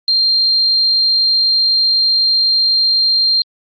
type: tone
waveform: sine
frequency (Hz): 4184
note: C8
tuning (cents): -1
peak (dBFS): -10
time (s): 0.08-3.42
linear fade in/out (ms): 2
effects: Opus 32 kbps